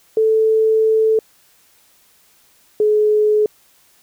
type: tone pair in turn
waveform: sine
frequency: 440 / 424.5 Hz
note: A4 / G#4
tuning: 0 / +38 cents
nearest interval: minor second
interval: 62 cents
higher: first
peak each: -11 dBFS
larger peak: neither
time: 0.17-1.19 / 2.8-3.46 s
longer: first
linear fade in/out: 2 ms
effects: white hiss -54 dBFS RMS until 4.02 s